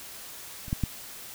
clicks, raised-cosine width 5 ms, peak -28 / -14 / -13 dBFS, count 3, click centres 0.682 / 0.729 / 0.837 s, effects white hiss -43 dBFS RMS until 1.34 s

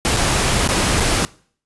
pink noise with dropouts, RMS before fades -17 dBFS, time 0.05-1.25 s, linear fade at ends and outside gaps 0 ms, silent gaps 0.165-0.169 / 0.676-0.689 / 1-1.005 s, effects noise-tail reverb RT60 0.5 s tail -22 dB re dry + resampled to 24000 Hz

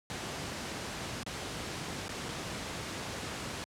pink noise with dropouts, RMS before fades -38 dBFS, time 0.1-3.64 s, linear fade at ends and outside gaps 0 ms, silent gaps 1.231-1.264 / 2.082-2.092 / 2.286-2.29 s, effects high-pass 80 Hz 12 dB/octave + low-pass 8000 Hz 12 dB/octave

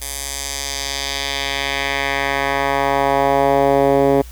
10% pulse tone with band-pass filter sweep, 138.59 Hz, C#3, in tune, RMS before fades -18 dBFS, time 0.01-4.22 s, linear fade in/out 10 ms, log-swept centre 10000 to 400 Hz, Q 1.2, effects added 60 Hz sine -33 dBFS peak until 4.31 s + white hiss -44 dBFS RMS until 4.31 s

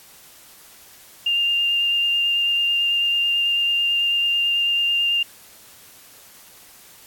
sine tone with vibrato, 2800 Hz, F7, 4 cents sharp, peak -17 dBFS, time 1.26-5.23 s, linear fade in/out 5 ms, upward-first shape sine, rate 9.1 Hz, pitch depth 10 cents each way, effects white hiss -47 dBFS RMS until 7.06 s + AAC 64 kbps

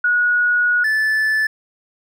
sine / triangle tone pair in turn, 1456 / 1746 Hz, F#6 / A6, -28 / -14 cents, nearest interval minor third, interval 314 cents, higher second, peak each -13 dBFS, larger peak neither, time 0.04-0.84 / 0.84-1.47 s, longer first, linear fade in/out 5 ms, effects none

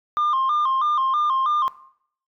sine tone with vibrato, 1129 Hz, C#6, 31 cents sharp, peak -16 dBFS, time 0.17-1.68 s, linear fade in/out 0 ms, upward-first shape square, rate 3.1 Hz, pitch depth 110 cents each way, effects noise-tail reverb RT60 0.6 s tail -17 dB re dry + tanh soft clip ceiling -16 dBFS

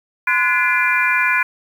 harmonic tone with a mistuned harmonic, 341.3 Hz, F4, 40 cents flat, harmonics 3 / 4 / 5 / 6 / 7, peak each -21 / -19 / -21 / -24 / -18 dBFS, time 0.27-1.43 s, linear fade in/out 5 ms, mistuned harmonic 4, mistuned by +120 cents, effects 7-bit

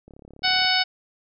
click train, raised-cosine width 2 ms, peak -32 dBFS, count 21, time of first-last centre 0.08-0.648 s, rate 35.2 Hz
harmonic tone, 744 Hz, F#5, 9 cents sharp, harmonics 1 / 2 / 3 / 4 / 5 / 6 / 7, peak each -26 / -26 / -26 / -26 / -26 / -26 / -26 dBFS, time 0.43-0.84 s, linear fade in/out 20 ms
effects none

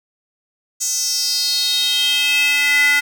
square tone with high-pass filter sweep, 288.2 Hz, D4, 33 cents flat, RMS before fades -17 dBFS, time 0.8-3.01 s, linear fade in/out 20 ms, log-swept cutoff 6700 to 1800 Hz, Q 5.5, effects none

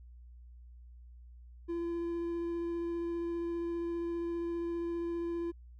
triangle tone with vibrato, 340 Hz, F4, 46 cents flat, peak -31 dBFS, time 1.68-5.52 s, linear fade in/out 20 ms, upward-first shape sine, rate 15 Hz, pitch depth 8 cents each way, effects added 60 Hz sine -50 dBFS peak until 5.79 s

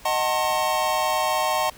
square chord, D# diminished seventh, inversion none, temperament just, 622.3 / 746.7 / 896 / 1075.3 Hz, D#5 / F#5 / A5 / C6, 0 / +16 / +31 / +47 cents, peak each -27 dBFS, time 0.05-1.7 s, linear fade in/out 5 ms, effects pink hiss -47 dBFS RMS until 1.77 s

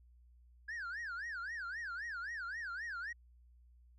sine tone with vibrato, 1615 Hz, G#6, 49 cents flat, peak -37 dBFS, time 0.68-3.13 s, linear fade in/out 10 ms, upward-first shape sine, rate 3.8 Hz, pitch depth 280 cents each way, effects tanh soft clip ceiling -39 dBFS + added 60 Hz sine -60 dBFS peak until 3.98 s

